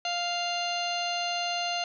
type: harmonic tone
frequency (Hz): 698.5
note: F5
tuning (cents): 0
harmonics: 1 / 2 / 3 / 4 / 5 / 6 / 7 / 9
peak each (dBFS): -31 / -39 / -42 / -33 / -42 / -35 / -47 / -43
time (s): 0.05-1.84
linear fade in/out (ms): 2
effects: none